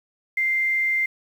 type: tone with quantisation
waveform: sine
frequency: 2093 Hz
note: C7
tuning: in tune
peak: -19 dBFS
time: 0.37-1.06 s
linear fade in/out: 5 ms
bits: 8
effects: none